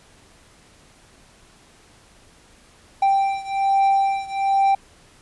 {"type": "beating tone pair", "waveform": "triangle", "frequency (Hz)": [784, 785.2], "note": ["G5", "G5"], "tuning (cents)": [0, 3], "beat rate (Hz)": 1.2, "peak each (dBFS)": [-17, -19], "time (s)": [3.02, 4.75], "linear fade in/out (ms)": 5, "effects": ["pink hiss -52 dBFS RMS until 5.21 s", "resampled to 24000 Hz"]}